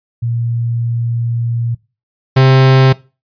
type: tone pair in turn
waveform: sine / 45% pulse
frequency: 117.5 / 132.16 Hz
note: A#2 / C3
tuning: +14 / +18 cents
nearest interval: major second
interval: 204 cents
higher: second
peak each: -14 / -5 dBFS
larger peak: second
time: 0.22-1.75 / 2.36-2.93 s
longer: first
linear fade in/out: 10 ms
effects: noise-tail reverb RT60 0.3 s tail -21 dB re dry + resampled to 11025 Hz